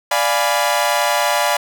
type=chord; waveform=sawtooth; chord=D diminished seventh; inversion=none; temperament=equal; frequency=587.3 / 698.5 / 830.6 / 987.8 Hz; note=D5 / F5 / Ab5 / Cb6; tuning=0 / 0 / 0 / 0 cents; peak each=-16 / -17 / -17 / -17 dBFS; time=0.11-1.57 s; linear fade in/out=5 ms; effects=none